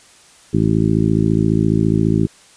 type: harmonic tone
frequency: 54.6 Hz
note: A1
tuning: 13 cents flat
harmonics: 1 / 2 / 3 / 4 / 5 / 6 / 7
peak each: -27 / -19 / -17 / -19 / -23 / -20 / -24 dBFS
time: 0.53-2.27 s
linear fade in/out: 10 ms
effects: white hiss -47 dBFS RMS until 2.56 s + resampled to 22050 Hz